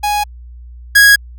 45% pulse tone pair in turn, 830.6 / 1653.1 Hz, G#5 / G#6, 0 / -8 cents, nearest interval octave, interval 1192 cents, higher second, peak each -13 / -4 dBFS, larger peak second, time 0.03-0.24 / 0.95-1.16 s, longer neither, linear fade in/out 10 ms, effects added 60 Hz sine -31 dBFS peak until 1.38 s

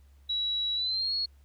sine tone with pitch glide, 3900 to 4327 Hz, B7 to C#8, -23 to -43 cents, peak -27 dBFS, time 0.29-1.26 s, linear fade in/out 10 ms, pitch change +180 cents, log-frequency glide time 0.75-1.13 s, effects added 69 Hz sine -54 dBFS peak until 1.44 s + pink hiss -70 dBFS RMS until 1.44 s

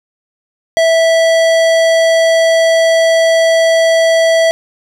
sine tone with hard clipping, 656 Hz, E5, 9 cents flat, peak -9 dBFS, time 0.77-4.51 s, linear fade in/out 0 ms, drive 17 dB, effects none

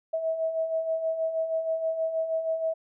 sine beating tone pair, 642 / 648.3 Hz, E5 / E5, -46 / -29 cents, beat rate 6.3 Hz, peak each -34 / -26 dBFS, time 0.13-2.74 s, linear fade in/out 10 ms, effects none

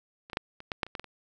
clicks, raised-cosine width 0.3 ms, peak -30 / -19 / -12 / -28 / -15 / -11 / -29 / -19 / -21 / -30 dBFS, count 10, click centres 0.299 / 0.332 / 0.371 / 0.604 / 0.718 / 0.832 / 0.866 / 0.952 / 0.996 / 1.043 s, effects none

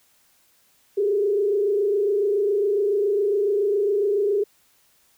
sine tone with frequency modulation, 407.2 Hz, G#4, 34 cents flat, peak -18 dBFS, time 0.97-4.44 s, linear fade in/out 10 ms, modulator 27.2 Hz, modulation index 0.86, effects white hiss -61 dBFS RMS until 5.17 s

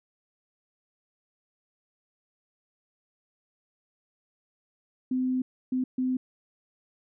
sine tone bursts at uneven times, 256.1 Hz, C4, 37 cents flat, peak -24 dBFS, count 3, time 5.11-5.42 / 5.72-5.84 / 5.98-6.17 s, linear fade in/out 5 ms, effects none

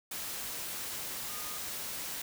sine tone in noise, 1226 Hz, D#6, 26 cents flat, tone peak -48 dBFS, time 1.29-1.58 s, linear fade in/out 5 ms, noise white, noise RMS -39 dBFS, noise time 0.11-2.22 s, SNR -12 dB, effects none

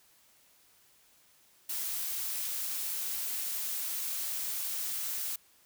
blue noise, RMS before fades -35 dBFS, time 1.69-5.36 s, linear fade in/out 5 ms, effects white hiss -64 dBFS RMS until 5.65 s

